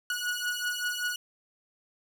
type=beating tone pair; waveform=sawtooth; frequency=1458 / 1463.2 Hz; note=F#6 / F#6; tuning=-26 / -20 cents; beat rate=5.2 Hz; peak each=-29 dBFS; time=0.1-1.16 s; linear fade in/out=2 ms; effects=none